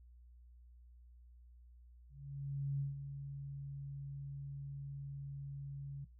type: tone with ADSR envelope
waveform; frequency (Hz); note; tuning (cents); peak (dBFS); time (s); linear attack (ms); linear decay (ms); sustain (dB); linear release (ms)
sine; 139.4; C#3; +10; -33; 2.09-6.05; 710; 150; -9; 10
effects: noise-tail reverb RT60 0.2 s tail -17 dB re dry + added 60 Hz sine -57 dBFS peak until 6.19 s